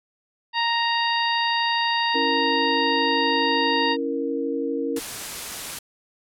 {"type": "harmonic tone", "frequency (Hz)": 932.3, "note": "A#5", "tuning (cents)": 0, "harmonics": [1, 2, 3, 4, 5], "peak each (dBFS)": [-23, -26, -28, -29, -30], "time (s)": [0.53, 3.97], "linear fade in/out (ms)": 50}
{"type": "chord", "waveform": "sine", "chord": "A# diminished", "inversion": "first", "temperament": "equal", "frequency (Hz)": [277.2, 329.6, 466.2], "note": ["C#4", "E4", "A#4"], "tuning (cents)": [0, 0, 0], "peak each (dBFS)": [-27, -30, -26], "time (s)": [2.14, 5], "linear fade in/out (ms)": 20}
{"type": "noise", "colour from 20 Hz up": "white", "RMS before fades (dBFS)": -32, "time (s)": [4.96, 5.79], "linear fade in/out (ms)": 5}
{"effects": ["low-pass 12000 Hz 12 dB/octave"]}